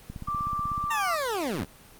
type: click train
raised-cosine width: 5 ms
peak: -24 dBFS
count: 13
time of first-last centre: 0.1-0.841 s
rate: 16.2 Hz
type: tone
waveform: sine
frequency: 1174.7 Hz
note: D6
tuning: in tune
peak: -27 dBFS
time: 0.27-1.16 s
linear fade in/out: 10 ms
type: linear sweep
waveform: 20% pulse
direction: down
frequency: 932.3 to 55 Hz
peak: -22 dBFS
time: 0.9-1.65 s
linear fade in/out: 10 ms
effects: pink hiss -51 dBFS RMS until 1.99 s + Opus 24 kbps